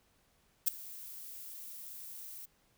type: noise with ADSR envelope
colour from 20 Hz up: violet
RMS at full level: -25 dBFS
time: 0.66-2.46 s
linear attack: 21 ms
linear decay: 4 ms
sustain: -22 dB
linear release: 12 ms
effects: pink hiss -71 dBFS RMS until 2.77 s